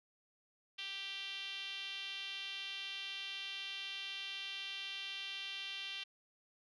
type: tone with band-pass filter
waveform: 5% pulse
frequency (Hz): 392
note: G4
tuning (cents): 0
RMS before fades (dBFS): -44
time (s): 0.78-6.04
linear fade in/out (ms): 10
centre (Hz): 3100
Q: 3.1
effects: resampled to 24000 Hz